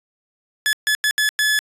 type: tone bursts at uneven times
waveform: sawtooth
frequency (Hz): 1716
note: A6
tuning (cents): -44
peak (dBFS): -12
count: 5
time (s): 0.66-0.73 / 0.87-0.95 / 1.04-1.11 / 1.18-1.29 / 1.39-1.59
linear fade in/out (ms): 0
effects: resampled to 32000 Hz